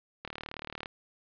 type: click train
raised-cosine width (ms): 0.3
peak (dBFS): -22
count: 24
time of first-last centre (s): 0.25-0.858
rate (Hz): 37.8
effects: resampled to 11025 Hz + 10-bit